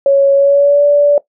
sine tone with pitch glide, 554.4 to 579.3 Hz, C#5 to D5, 0 to -24 cents, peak -5 dBFS, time 0.06-1.18 s, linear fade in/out 2 ms, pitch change +76 cents, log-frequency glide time 0.34-0.85 s, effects noise-tail reverb RT60 0.1 s tail -17 dB re dry

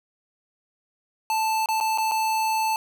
square tone with dropouts, 880 Hz, A5, in tune, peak -22 dBFS, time 1.3-2.76 s, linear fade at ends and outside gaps 1 ms, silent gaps 1.659-1.687 / 1.802-1.809 / 1.976-1.983 / 2.113-2.118 s, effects none

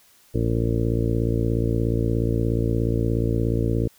harmonic tone, 56.9 Hz, A#1, 41 cents flat, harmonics 1 / 2 / 3 / 4 / 5 / 6 / 7 / 8 / 9 / 10, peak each -26 / -23 / -31 / -30 / -29 / -29 / -40 / -29 / -38 / -41 dBFS, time 0.34-3.88 s, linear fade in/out 10 ms, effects white hiss -56 dBFS RMS until 3.98 s

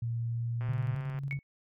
sine tone with pitch glide, 116.54 to 117.35 Hz, A#2 to A#2, 0 to +12 cents, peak -30 dBFS, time 0.02-0.95 s, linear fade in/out 5 ms, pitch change +12 cents, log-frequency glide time 0.3-0.44 s
click train, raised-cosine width 0.5 ms, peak -32 dBFS, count 76, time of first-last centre 0.61-1.187 s, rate 130 Hz
sine tone with tremolo, 138.59 Hz, C#3, in tune, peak -31 dBFS, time 0.69-1.39 s, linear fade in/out 0 ms, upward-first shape square, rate 11 Hz, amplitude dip 40%
sine tone with exponential decay, 2217 Hz, C#7, in tune, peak -30 dBFS, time 1.31-1.43 s, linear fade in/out 0 ms, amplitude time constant 24 ms
effects none

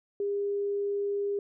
sine tone, 403.9 Hz, G#4, 48 cents flat, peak -27 dBFS, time 0.2-1.39 s, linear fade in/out 2 ms, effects none

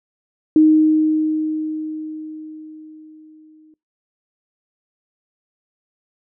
sine tone with exponential decay, 311.1 Hz, D#4, in tune, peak -7 dBFS, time 0.56-3.74 s, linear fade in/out 2 ms, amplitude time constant 690 ms, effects noise-tail reverb RT60 0.2 s tail -24 dB re dry

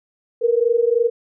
sine tone pair together, 458.7 / 481.9 Hz, A#4 / B4, -28 / -43 cents, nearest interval minor second, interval 85 cents, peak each -17 dBFS, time 0.41-1.1 s, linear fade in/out 20 ms, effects none

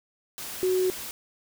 sine tone in noise, 370 Hz, F#4, in tune, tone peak -21 dBFS, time 0.63-0.9 s, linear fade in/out 0 ms, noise white, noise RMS -37 dBFS, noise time 0.38-1.11 s, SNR +13 dB, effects none

